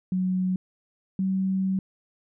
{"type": "tone pair in turn", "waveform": "sine", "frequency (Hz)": [185, 190.31], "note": ["F#3", "F#3"], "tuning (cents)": [0, 49], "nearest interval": "unison", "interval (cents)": 49, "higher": "second", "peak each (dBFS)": -22, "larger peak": "neither", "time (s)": [[0.12, 0.56], [1.19, 1.79]], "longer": "second", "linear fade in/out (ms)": 2, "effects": []}